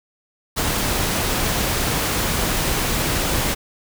pink noise, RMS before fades -21 dBFS, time 0.56-3.55 s, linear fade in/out 20 ms, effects none

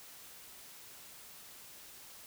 silence, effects white hiss -53 dBFS RMS until 2.26 s

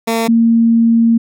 15% pulse / sine tone pair in turn, 227.3 / 229.9 Hz, A#3 / A#3, -43 / -24 cents, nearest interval unison, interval 19 cents, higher second, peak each -7 dBFS, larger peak neither, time 0.07-0.28 / 0.28-1.18 s, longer second, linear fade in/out 10 ms, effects none

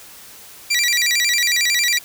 20% pulse tone with vibrato, 2139 Hz, C7, 38 cents sharp, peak -10 dBFS, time 0.7-1.99 s, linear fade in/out 10 ms, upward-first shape square, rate 11 Hz, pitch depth 170 cents each way, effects white hiss -41 dBFS RMS until 2.04 s

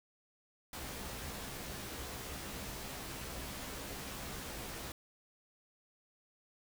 pink noise with comb filter, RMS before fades -44 dBFS, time 0.73-4.92 s, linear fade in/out 2 ms, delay 15 ms, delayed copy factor +0.55, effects none

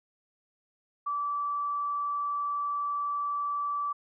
sine tone, 1158 Hz, D6, 25 cents flat, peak -28 dBFS, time 1.06-3.93 s, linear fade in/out 10 ms, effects none

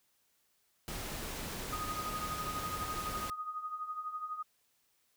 pink noise, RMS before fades -41 dBFS, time 0.88-3.3 s, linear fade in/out 0 ms
sine tone with tremolo, 1244.5 Hz, D#6, in tune, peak -34 dBFS, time 1.72-4.43 s, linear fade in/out 10 ms, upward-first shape triangle, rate 12 Hz, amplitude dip 75%
effects white hiss -74 dBFS RMS until 5.16 s

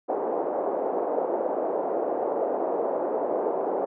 pink band-pass noise, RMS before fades -27 dBFS, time 0.08-3.86 s, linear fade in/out 20 ms, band 390 to 740 Hz, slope 24 dB/octave, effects none

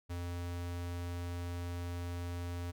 square tone, 87.31 Hz, F2, in tune, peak -38 dBFS, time 0.09-2.72 s, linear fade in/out 20 ms, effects none

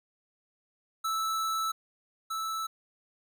square tone pair in turn, 1314 / 1314 Hz, E6 / E6, -6 / -6 cents, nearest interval unison, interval 0 cents, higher neither, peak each -29 / -32 dBFS, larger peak first, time 1.04-1.72 / 2.3-2.67 s, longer first, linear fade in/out 10 ms, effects none

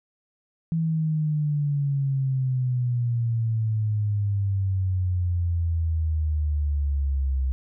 sine exponential sweep, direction down, 164.81 to 65.1 Hz, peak -21 dBFS, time 0.72-7.52 s, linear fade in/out 0 ms, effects none

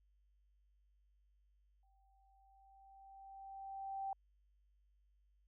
sine tone with exponential growth, 780 Hz, G5, 9 cents flat, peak -38 dBFS, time 1.83-4.13 s, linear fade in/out 2 ms, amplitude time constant 500 ms, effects added 50 Hz sine -70 dBFS peak until 5.47 s

